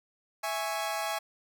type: chord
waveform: sawtooth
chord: C# minor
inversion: first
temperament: equal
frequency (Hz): 659.3 / 830.6 / 1108.7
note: E5 / G#5 / C#6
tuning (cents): 0 / 0 / 0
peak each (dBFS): -31 / -30 / -34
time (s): 0.43-1.19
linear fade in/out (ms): 10
effects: none